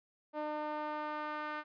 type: tone with band-pass filter sweep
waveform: sawtooth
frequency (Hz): 302.1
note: D4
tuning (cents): +49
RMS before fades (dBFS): -39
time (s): 0.33-1.64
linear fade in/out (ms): 50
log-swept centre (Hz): 730 to 1400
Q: 1.9
effects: resampled to 11025 Hz

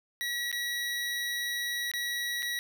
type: tone with dropouts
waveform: 25% pulse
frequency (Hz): 1923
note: B6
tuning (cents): -47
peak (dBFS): -27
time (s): 0.21-2.59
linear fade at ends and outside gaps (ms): 0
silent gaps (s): 0.515-0.527 / 1.915-1.937 / 2.423-2.428
effects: none

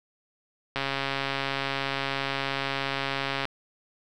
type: click train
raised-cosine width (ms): 0.3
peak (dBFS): -12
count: 370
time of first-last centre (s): 0.76-3.453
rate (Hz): 137
effects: none

